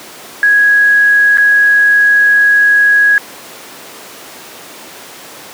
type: tone with dropouts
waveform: sine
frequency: 1661.2 Hz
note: G#6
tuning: in tune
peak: -5 dBFS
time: 0.43-3.18 s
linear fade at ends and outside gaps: 1 ms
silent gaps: 1.373-1.382 s
effects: pink hiss -31 dBFS RMS until 5.53 s + high-pass 300 Hz 12 dB/octave